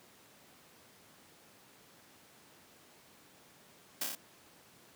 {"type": "noise with echo", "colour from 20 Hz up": "white", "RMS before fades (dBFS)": -34, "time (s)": [4.01, 4.04], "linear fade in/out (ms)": 5, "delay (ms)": 28, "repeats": 4, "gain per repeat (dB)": -2, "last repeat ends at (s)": 4.152, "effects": ["pink hiss -60 dBFS RMS until 4.95 s", "high-pass 150 Hz 12 dB/octave"]}